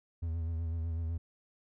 triangle tone with vibrato, 82.41 Hz, E2, in tune, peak -30 dBFS, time 0.22-1.18 s, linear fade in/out 10 ms, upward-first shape sine, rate 8 Hz, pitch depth 45 cents each way, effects none

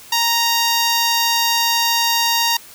10% pulse tone with notch filter, 932.3 Hz, A#5, in tune, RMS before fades -17 dBFS, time 0.12-2.57 s, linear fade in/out 5 ms, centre 2200 Hz, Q 1.6, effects white hiss -41 dBFS RMS until 2.74 s

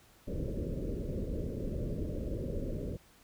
pink low-pass noise, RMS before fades -36 dBFS, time 0.27-2.97 s, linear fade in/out 10 ms, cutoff 590 Hz, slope 96 dB/octave, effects pink hiss -62 dBFS RMS until 3.23 s

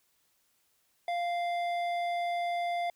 sine tone with hard clipping, 696 Hz, F5, 6 cents flat, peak -31 dBFS, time 1.08-2.9 s, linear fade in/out 2 ms, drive 10 dB, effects white hiss -72 dBFS RMS until 2.95 s

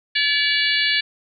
harmonic tone with a mistuned harmonic, 574 Hz, D5, 40 cents flat, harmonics 3 / 4 / 5 / 6 / 7 / 8, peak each -22 / -23 / -24 / -25 / -25 / -26 dBFS, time 0.15-1.01 s, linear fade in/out 10 ms, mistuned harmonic 8, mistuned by -52 cents, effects none

